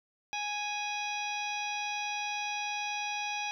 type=harmonic tone with a mistuned harmonic; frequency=830.6 Hz; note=G#5; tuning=in tune; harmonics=1 / 2 / 3 / 4 / 5 / 6 / 7; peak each=-36 / -46 / -36 / -43 / -46 / -49 / -46 dBFS; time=0.33-3.51 s; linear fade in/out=0 ms; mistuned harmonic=5; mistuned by=-100 cents; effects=11-bit